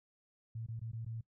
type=tone with dropouts; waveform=sine; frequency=113.5 Hz; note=A#2; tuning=46 cents flat; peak=-39 dBFS; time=0.55-1.21 s; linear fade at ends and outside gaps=5 ms; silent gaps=0.664-0.685 / 0.795-0.814 / 0.916-0.931 / 1.049-1.062 s; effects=noise-tail reverb RT60 0.1 s tail -22 dB re dry